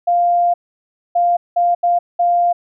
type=tone bursts at uneven times; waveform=sine; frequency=698.5 Hz; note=F5; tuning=in tune; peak=-11 dBFS; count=5; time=0.07-0.54 / 1.15-1.37 / 1.56-1.75 / 1.83-1.99 / 2.19-2.53 s; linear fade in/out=10 ms; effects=none